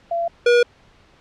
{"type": "tone pair in turn", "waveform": ["sine", "square"], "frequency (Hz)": [680, 480.8], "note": ["F5", "B4"], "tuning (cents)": [-46, -46], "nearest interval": "tritone", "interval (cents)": 600, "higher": "first", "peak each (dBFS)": [-19, -12], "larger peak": "second", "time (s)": [[0.11, 0.28], [0.46, 0.63]], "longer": "neither", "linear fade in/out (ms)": 5, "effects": ["pink hiss -53 dBFS RMS until 1.2 s", "low-pass 4000 Hz 12 dB/octave"]}